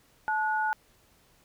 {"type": "tone pair together", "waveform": "sine", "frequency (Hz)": [866.3, 1457], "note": ["A5", "F#6"], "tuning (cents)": [-27, -27], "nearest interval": "major sixth", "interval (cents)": 900, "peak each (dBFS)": [-27, -29], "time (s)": [0.28, 0.73], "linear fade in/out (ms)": 0, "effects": ["pink hiss -63 dBFS RMS until 1.44 s"]}